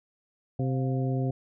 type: harmonic tone with a mistuned harmonic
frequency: 130.81 Hz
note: C3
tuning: in tune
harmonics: 1 / 2 / 3 / 4 / 5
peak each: -26 / -32 / -36 / -38 / -40 dBFS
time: 0.59-1.31 s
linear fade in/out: 5 ms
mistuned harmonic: 5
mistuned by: +120 cents
effects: none